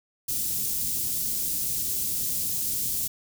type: band-stop noise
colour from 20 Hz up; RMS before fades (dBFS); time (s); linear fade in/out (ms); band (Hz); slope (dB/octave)
white; -28; 0.28-3.08; 10; 230 to 6400; 12
effects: none